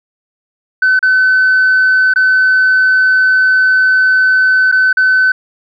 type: tone with dropouts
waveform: sine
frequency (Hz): 1517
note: F#6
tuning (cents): +43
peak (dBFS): -5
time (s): 0.82-5.32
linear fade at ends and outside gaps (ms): 5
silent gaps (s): 0.992-1.027 / 2.138-2.159 / 4.716-4.723 / 4.929-4.97
effects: tanh soft clip ceiling -4 dBFS